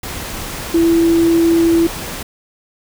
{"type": "tone in noise", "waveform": "sine", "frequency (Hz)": 333.3, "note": "E4", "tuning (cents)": 19, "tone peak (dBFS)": -9, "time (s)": [0.74, 1.87], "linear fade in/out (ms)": 5, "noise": "pink", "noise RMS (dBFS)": -26, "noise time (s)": [0.03, 2.23], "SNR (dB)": 14, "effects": []}